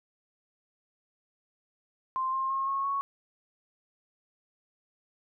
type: tone with pitch steps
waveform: sine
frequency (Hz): 1046.5 / 1061.7 / 1077.2 / 1092.8 / 1108.7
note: C6 / C6 / C#6 / C#6 / C#6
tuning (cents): 0 / +25 / -50 / -25 / 0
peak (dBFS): -27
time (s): 2.16-3.01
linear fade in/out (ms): 0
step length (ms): 170
effects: none